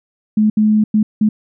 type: tone bursts at uneven times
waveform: sine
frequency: 213.9 Hz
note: A3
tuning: 49 cents flat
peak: -9 dBFS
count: 4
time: 0.37-0.5 / 0.57-0.84 / 0.94-1.03 / 1.21-1.29 s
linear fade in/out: 5 ms
effects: none